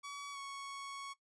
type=tone with pitch glide; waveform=sawtooth; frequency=1135 to 1109.1 Hz; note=C#6 to C#6; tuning=+41 to +1 cents; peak=-40 dBFS; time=0.03-1.14 s; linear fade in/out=20 ms; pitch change=-40 cents; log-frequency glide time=0.32-0.38 s; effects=noise-tail reverb RT60 0.1 s tail -18 dB re dry + resampled to 22050 Hz